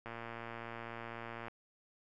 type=click train; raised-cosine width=0.5 ms; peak=-29 dBFS; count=166; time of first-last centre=0.06-1.482 s; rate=116 Hz; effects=none